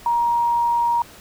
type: tone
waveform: sine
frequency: 944 Hz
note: A#5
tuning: 22 cents sharp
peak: -16 dBFS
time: 0.06-1.02 s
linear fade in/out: 2 ms
effects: pink hiss -44 dBFS RMS until 1.2 s